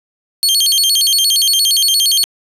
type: tone with vibrato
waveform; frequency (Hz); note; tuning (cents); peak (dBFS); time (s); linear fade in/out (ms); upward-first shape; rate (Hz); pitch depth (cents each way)
sawtooth; 3729; A#7; 0; -7; 0.43-2.24; 0; square; 8.6; 280
effects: resampled to 32000 Hz + 8-bit